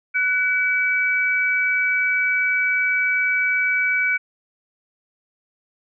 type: tone pair together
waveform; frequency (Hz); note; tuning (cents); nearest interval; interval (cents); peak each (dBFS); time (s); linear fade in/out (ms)
sine; 1488.6 / 2286; F#6 / D7; +10 / -47; perfect fifth; 743; -21 / -19; 0.14-4.18; 20
effects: none